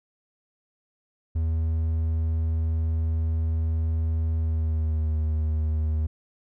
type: tone with pitch glide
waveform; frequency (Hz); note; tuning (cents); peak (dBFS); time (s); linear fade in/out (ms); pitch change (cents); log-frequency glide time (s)
triangle; 80.5 to 77.8; E2 to D#2; -41 to 0; -20; 1.35-6.07; 10; -59; 4.38-5.13
effects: none